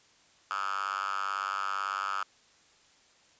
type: tone with high-pass filter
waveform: 5% pulse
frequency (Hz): 98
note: G2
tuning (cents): 0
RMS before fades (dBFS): -33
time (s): 0.51-2.23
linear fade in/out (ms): 0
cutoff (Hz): 1300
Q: 7.8
effects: white hiss -62 dBFS RMS until 3.39 s + resampled to 16000 Hz